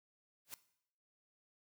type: noise with exponential growth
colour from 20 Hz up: white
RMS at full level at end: -42 dBFS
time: 0.45-0.54 s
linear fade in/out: 0 ms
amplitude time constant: 18 ms
effects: noise-tail reverb RT60 0.7 s tail -17 dB re dry